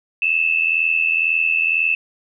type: tone pair together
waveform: sine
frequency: 2586 / 2668 Hz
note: E7 / E7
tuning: -34 / +20 cents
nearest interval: minor second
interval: 54 cents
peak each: -18 / -18 dBFS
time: 0.22-1.95 s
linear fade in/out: 2 ms
effects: none